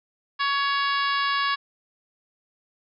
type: harmonic tone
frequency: 560 Hz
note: C#5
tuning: 18 cents sharp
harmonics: 2 / 3 / 4 / 5 / 6 / 7 / 8 / 9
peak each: -24 / -27 / -34 / -33 / -34 / -35 / -36 / -37 dBFS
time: 0.39-1.56 s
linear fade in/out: 20 ms
effects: none